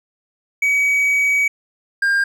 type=tone pair in turn; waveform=triangle; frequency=2268 / 1603.7 Hz; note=C#7 / G6; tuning=+39 / +39 cents; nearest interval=tritone; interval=600 cents; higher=first; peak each=-12 dBFS; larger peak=neither; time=0.62-1.48 / 2.02-2.24 s; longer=first; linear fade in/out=5 ms; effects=none